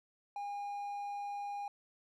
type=tone; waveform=triangle; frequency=812 Hz; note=G#5; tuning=39 cents flat; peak=-36 dBFS; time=0.36-1.68 s; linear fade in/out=2 ms; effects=none